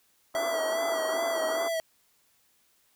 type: band-pass noise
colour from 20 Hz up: white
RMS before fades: -35 dBFS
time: 0.34-1.69 s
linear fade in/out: 20 ms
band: 270 to 1400 Hz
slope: 48 dB/octave
type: tone with vibrato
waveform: square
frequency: 654 Hz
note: E5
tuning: 14 cents flat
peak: -28 dBFS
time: 0.35-1.8 s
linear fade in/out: 0 ms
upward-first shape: sine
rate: 2.5 Hz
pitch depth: 46 cents each way
effects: white hiss -67 dBFS RMS until 2.95 s